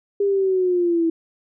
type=linear sweep; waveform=sine; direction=down; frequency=405.2 to 325.9 Hz; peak=-16 dBFS; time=0.2-1.1 s; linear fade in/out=5 ms; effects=none